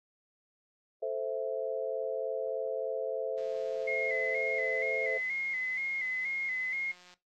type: chord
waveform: sine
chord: A minor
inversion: none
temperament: equal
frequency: 440 / 523.3 / 659.3 Hz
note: A4 / C5 / E5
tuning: 0 / 0 / 0 cents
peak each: -35 dBFS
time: 1.02-5.18 s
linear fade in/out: 10 ms
type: click train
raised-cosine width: 0.2 ms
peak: -39 dBFS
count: 674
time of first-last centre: 3.38-7.14 s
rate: 179 Hz
type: tone with vibrato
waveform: sine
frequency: 2086 Hz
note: C7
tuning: 6 cents flat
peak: -31 dBFS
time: 3.87-6.92 s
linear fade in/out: 10 ms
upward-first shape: square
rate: 2.1 Hz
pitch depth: 49 cents each way
effects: noise-tail reverb RT60 0.2 s tail -17 dB re dry + AAC 48 kbps